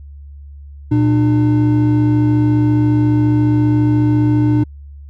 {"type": "tone pair together", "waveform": "triangle", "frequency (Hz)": [118.4, 300.7], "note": ["A#2", "D4"], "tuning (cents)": [27, 41], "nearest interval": "octave + major third", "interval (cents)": 1614, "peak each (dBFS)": -11, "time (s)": [0.91, 4.64], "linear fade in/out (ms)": 10, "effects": ["added 71 Hz sine -32 dBFS peak until 5.09 s"]}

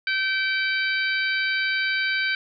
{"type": "harmonic tone", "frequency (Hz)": 772, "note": "G5", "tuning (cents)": -27, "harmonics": [2, 3, 4, 5, 6], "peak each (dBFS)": [-24, -26, -33, -33, -33], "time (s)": [0.07, 2.35], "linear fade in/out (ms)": 2, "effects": []}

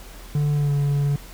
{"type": "tone with pitch glide", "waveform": "triangle", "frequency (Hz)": [146.83, 142.73], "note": ["D3", "D3"], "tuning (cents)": [0, -49], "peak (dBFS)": -16, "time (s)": [0.35, 1.16], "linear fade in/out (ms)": 2, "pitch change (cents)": -49, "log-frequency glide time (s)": [0.55, 0.73], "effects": ["added 42 Hz sine -39 dBFS peak until 1.33 s", "pink hiss -44 dBFS RMS until 1.33 s"]}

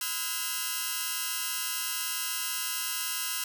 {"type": "tone cluster", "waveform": "5% pulse", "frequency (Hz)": [1017, 1289, 1444, 1629, 2770], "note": ["C6", "E6", "F#6", "G#6", "F7"], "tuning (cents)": [-50, -39, -43, -34, -15], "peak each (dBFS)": -26, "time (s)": [0.01, 3.44], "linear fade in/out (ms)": 2, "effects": []}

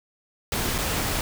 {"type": "noise with dropouts", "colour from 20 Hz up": "pink", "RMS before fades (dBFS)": -26, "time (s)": [0.52, 1.21], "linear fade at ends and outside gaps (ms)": 1, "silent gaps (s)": [0.781, 0.785], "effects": []}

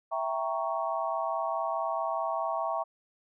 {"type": "chord", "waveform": "sine", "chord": "E diminished seventh", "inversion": "none", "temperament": "equal", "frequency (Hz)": [659.3, 784, 932.3, 1108.7], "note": ["E5", "G5", "Bb5", "Db6"], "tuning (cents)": [0, 0, 0, 0], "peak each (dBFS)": [-32, -35, -35, -34], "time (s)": [0.11, 2.84], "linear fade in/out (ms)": 20, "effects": []}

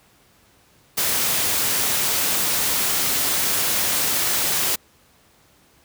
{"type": "noise", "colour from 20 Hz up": "white", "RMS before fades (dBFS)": -21, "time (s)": [0.97, 4.76], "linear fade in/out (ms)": 10, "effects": ["pink hiss -56 dBFS RMS until 5.84 s", "high-pass 60 Hz 12 dB/octave"]}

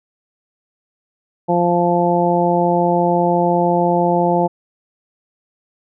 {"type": "harmonic tone", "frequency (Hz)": 174.2, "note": "F3", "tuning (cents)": -4, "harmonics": [1, 2, 3, 4, 5], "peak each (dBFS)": [-19, -19, -19, -19, -19], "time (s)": [1.48, 4.48], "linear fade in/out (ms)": 20, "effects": []}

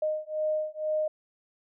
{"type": "beating tone pair", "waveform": "sine", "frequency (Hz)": [616, 618.1], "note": ["D#5", "D#5"], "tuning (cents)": [-17, -12], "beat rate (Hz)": 2.1, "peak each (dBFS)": -30, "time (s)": [0.02, 1.08], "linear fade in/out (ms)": 5, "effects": []}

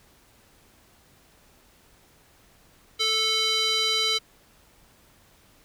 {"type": "tone with band-pass filter", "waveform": "square", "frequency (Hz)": 440, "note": "A4", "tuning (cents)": 0, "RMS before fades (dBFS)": -24, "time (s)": [2.99, 4.19], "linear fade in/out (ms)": 20, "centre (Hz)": 3800, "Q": 3.1, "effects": ["pink hiss -58 dBFS RMS until 5.64 s"]}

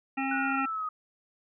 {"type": "harmonic tone", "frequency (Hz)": 269.3, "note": "C#4", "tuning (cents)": -50, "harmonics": [1, 3, 5, 7, 9, 10], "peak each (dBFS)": [-31, -33, -38, -39, -38, -38], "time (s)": [0.17, 0.66], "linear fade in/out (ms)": 10}
{"type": "exponential sweep", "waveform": "sine", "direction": "down", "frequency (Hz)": [1480, 1244.5], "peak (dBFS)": -30, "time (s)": [0.31, 0.89], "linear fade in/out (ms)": 5}
{"effects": []}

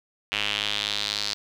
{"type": "tone with band-pass filter sweep", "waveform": "square", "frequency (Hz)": 51.9, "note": "G#1", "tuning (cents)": 0, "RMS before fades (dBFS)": -28, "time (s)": [0.32, 1.34], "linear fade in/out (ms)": 0, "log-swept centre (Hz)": [2800, 4500], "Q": 3.7, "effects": []}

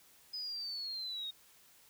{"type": "linear sweep", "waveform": "sine", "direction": "down", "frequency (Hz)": [5040, 3706], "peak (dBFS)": -38, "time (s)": [0.33, 1.31], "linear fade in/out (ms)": 10, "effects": ["white hiss -63 dBFS RMS until 1.89 s"]}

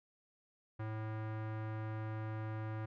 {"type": "tone with low-pass filter", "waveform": "square", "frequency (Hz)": 109.2, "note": "A2", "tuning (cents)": -13, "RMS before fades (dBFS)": -41, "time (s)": [0.79, 2.86], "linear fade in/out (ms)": 10, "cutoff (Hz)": 1600, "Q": 1.4, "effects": []}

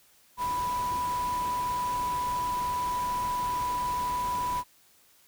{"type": "tone in noise", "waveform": "sine", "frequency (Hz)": 988, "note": "B5", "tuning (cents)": 0, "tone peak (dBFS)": -27, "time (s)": [0.37, 4.64], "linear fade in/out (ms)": 50, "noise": "pink", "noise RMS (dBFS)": -40, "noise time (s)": [0.37, 4.64], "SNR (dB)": 10, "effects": ["white hiss -61 dBFS RMS until 5.27 s"]}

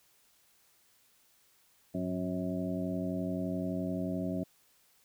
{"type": "harmonic tone with a mistuned harmonic", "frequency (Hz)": 91.6, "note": "F#2", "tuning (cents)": -17, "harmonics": [1, 2, 3, 4, 6, 7], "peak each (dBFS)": [-43, -35, -36, -43, -44, -40], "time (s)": [1.94, 4.44], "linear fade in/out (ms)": 10, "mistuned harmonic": 1, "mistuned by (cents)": 140, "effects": ["white hiss -67 dBFS RMS until 5.04 s"]}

